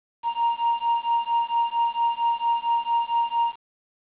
triangle beating tone pair, 932.3 / 936.7 Hz, A#5 / A#5, 0 / +8 cents, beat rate 4.4 Hz, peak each -22 dBFS, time 0.23-3.56 s, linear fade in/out 50 ms, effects resampled to 8000 Hz + 8-bit

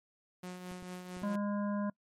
sawtooth tone with tremolo, 181.2 Hz, F#3, 36 cents flat, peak -36 dBFS, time 0.43-1.36 s, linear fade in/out 5 ms, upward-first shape triangle, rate 4.5 Hz, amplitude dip 50%
clicks, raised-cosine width 3 ms, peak -37 dBFS, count 4, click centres 0.715 / 0.825 / 1.169 / 1.22 s
harmonic tone, 204.4 Hz, G#3, 27 cents flat, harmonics 1 / 3 / 5 / 7 / 8, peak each -32 / -40 / -43 / -51 / -51 dBFS, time 1.23-1.9 s, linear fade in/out 5 ms
effects noise-tail reverb RT60 0.1 s tail -25 dB re dry + MP3 64 kbps

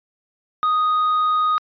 triangle tone with quantisation, 1244.5 Hz, D#6, in tune, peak -14 dBFS, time 0.63-1.58 s, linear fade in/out 0 ms, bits 7, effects resampled to 11025 Hz

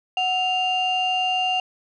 sine tone pair together, 740 / 2794 Hz, F#5 / F7, 0 / 0 cents, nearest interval octave + major seventh, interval 2300 cents, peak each -21 dBFS, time 0.17-1.6 s, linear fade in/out 2 ms, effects tanh soft clip ceiling -15 dBFS

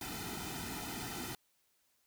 pink noise with comb filter, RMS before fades -42 dBFS, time 0.01-1.35 s, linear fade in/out 2 ms, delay 1.8 ms, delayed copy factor -1, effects white hiss -75 dBFS RMS until 2.06 s

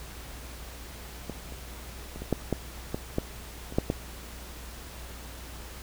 clicks, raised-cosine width 2 ms, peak -20 / -28 / -26 / -24 / -10 / -12 / -16 / -12 / -27 / -9 / -12 dBFS, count 11, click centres 1.297 / 1.523 / 2.16 / 2.22 / 2.327 / 2.527 / 2.945 / 3.184 / 3.724 / 3.785 / 3.901 s, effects added 60 Hz sine -43 dBFS peak until 5.82 s + pink hiss -45 dBFS RMS until 5.82 s

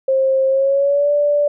sine tone with pitch glide, 532 to 583.5 Hz, C5 to D5, +29 to -11 cents, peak -12 dBFS, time 0.08-1.48 s, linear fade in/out 5 ms, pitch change +160 cents, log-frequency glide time 0.48-1.12 s, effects none

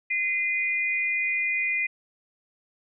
sine tone pair together, 2056 / 2447 Hz, C7 / D#7, -31 / -29 cents, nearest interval minor third, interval 302 cents, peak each -26 dBFS, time 0.1-1.87 s, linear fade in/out 10 ms, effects none

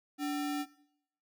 sine tone with sample-and-hold, 290 Hz, D4, 22 cents flat, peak -31 dBFS, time 0.18-0.66 s, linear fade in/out 50 ms, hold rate 1050 Hz, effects noise-tail reverb RT60 0.7 s tail -19 dB re dry

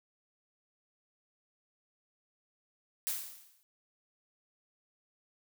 blue noise with exponential decay, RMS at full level -32 dBFS, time 3.07-3.63 s, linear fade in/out 0 ms, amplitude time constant 120 ms, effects none

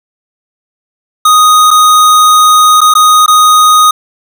square tone with dropouts, 1244.5 Hz, D#6, in tune, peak -3 dBFS, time 1.25-3.91 s, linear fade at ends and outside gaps 5 ms, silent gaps 1.707-1.711 / 2.807-2.814 / 2.939-2.951 / 3.262-3.279 s, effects none

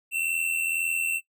square tone pair together, 2637 / 2719 Hz, E7 / F7, 0 / -47 cents, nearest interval minor second, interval 53 cents, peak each -31 / -27 dBFS, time 0.11-1.21 s, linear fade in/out 50 ms, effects noise-tail reverb RT60 0.1 s tail -17 dB re dry

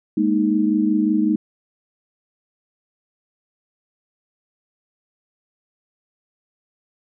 sine chord, Ab suspended second, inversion none, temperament equal, 207.7 / 233.1 / 311.1 Hz, Ab3 / Bb3 / Eb4, 0 / 0 / 0 cents, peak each -20 / -22 / -18 dBFS, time 0.17-1.36 s, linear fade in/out 5 ms, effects none

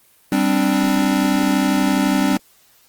square chord, G suspended fourth, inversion none, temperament equal, 196 / 261.6 / 293.7 Hz, G3 / C4 / D4, 0 / 0 / 0 cents, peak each -20 dBFS, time 0.32-2.37 s, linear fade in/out 2 ms, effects white hiss -54 dBFS RMS until 2.88 s + Opus 24 kbps

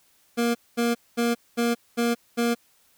25% pulse tone bursts, 235.6 Hz, A#3, 19 cents sharp, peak -17 dBFS, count 6, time 0.37-2.55 s, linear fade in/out 20 ms, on 180 ms, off 220 ms, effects white hiss -62 dBFS RMS until 2.97 s

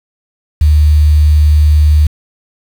sine tone with quantisation, 75.4 Hz, D2, 46 cents sharp, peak -4 dBFS, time 0.61-2.07 s, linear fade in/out 5 ms, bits 5, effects none

